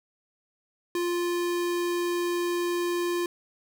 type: tone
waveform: square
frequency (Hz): 349.2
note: F4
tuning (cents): 0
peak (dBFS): -26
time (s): 0.95-3.26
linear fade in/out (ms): 2
effects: none